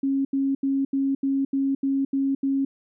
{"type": "tone bursts", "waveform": "sine", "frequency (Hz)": 272.8, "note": "C#4", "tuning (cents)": -28, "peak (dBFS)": -20, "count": 9, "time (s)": [0.03, 2.65], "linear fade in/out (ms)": 5, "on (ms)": 220, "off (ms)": 80, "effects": []}